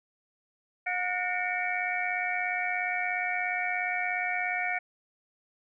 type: tone cluster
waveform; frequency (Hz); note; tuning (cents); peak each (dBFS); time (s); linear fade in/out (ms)
sine; 722 / 1452 / 1821 / 2198 / 2295; F#5 / F#6 / A#6 / C#7 / D7; -43 / -33 / -41 / -15 / -40; -33 / -36 / -35 / -34 / -33; 0.86-4.79; 10
effects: none